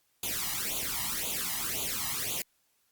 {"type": "noise with flanger", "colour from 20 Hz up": "white", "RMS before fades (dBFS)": -33, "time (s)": [0.23, 2.42], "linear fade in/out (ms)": 2, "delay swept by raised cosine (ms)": [0.28, 1.02], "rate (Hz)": 1.9, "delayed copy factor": 0.9, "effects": ["white hiss -72 dBFS RMS until 2.91 s", "Opus 48 kbps"]}